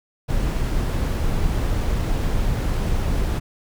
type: noise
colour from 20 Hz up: brown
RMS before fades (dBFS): -21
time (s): 0.28-3.4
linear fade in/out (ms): 20
effects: none